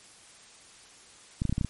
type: clicks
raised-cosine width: 5 ms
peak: -15 dBFS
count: 7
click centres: 1.419 / 1.453 / 1.495 / 1.526 / 1.581 / 1.612 / 1.647 s
effects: white hiss -53 dBFS RMS until 1.69 s + MP3 48 kbps